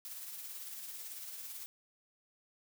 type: noise with tremolo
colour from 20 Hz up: blue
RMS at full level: -44 dBFS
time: 0.05-1.66 s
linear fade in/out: 0 ms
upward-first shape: triangle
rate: 18 Hz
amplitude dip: 40%
effects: none